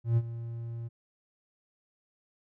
triangle tone with ADSR envelope, 116.4 Hz, A#2, 2 cents flat, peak -18 dBFS, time 0.04-0.89 s, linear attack 130 ms, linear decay 47 ms, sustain -15 dB, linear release 21 ms, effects none

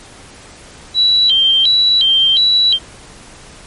sine tone with vibrato, 3520 Hz, A7, in tune, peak -8 dBFS, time 0.94-2.79 s, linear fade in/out 50 ms, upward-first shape square, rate 1.4 Hz, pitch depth 190 cents each way, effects pink hiss -38 dBFS RMS until 3.66 s + MP3 48 kbps

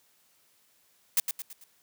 blue noise with echo, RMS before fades -23 dBFS, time 1.17-1.2 s, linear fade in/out 2 ms, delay 110 ms, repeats 4, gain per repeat -7 dB, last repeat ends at 1.64 s, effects white hiss -66 dBFS RMS until 1.82 s + high-pass 80 Hz 12 dB/octave

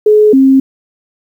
sine tone pair in turn, 424.5 / 267.4 Hz, G#4 / C4, +38 / +38 cents, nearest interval minor sixth, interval 800 cents, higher first, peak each -3 dBFS, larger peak neither, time 0.06-0.33 / 0.33-0.6 s, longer neither, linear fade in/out 5 ms, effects 7-bit

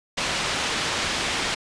white low-pass noise, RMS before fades -26 dBFS, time 0.17-1.55 s, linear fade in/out 10 ms, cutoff 4100 Hz, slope 12 dB/octave, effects resampled to 22050 Hz

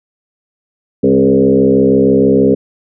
sine tone with frequency modulation, 340 Hz, F4, 46 cents flat, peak -6 dBFS, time 1.03-2.55 s, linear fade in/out 10 ms, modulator 66.3 Hz, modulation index 2.4, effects none

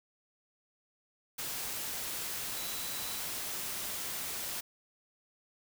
sine tone in noise, 3951 Hz, B7, in tune, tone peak -46 dBFS, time 2.56-3.2 s, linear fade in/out 10 ms, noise white, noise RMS -38 dBFS, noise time 1.38-4.61 s, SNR -11 dB, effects none

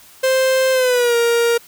45% pulse tone with pitch glide, 523.3 to 468.9 Hz, C5 to A#4, 0 to +10 cents, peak -13 dBFS, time 0.23-1.58 s, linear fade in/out 10 ms, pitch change -190 cents, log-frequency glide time 0.72-1.16 s, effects white hiss -45 dBFS RMS until 1.67 s

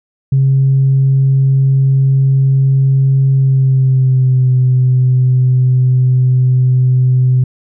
sine tone with pitch glide, 134.9 to 127.7 Hz, C#3 to C3, -47 to -42 cents, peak -6 dBFS, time 0.32-7.44 s, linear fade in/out 5 ms, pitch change -95 cents, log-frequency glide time 3.33-4.52 s, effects tanh soft clip ceiling -3 dBFS

